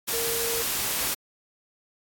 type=tone in noise; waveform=sine; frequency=463.5 Hz; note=A#4; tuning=10 cents flat; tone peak=-30 dBFS; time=0.12-0.63 s; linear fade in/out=20 ms; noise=white; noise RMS=-27 dBFS; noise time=0.07-1.15 s; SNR=-6 dB; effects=AAC 64 kbps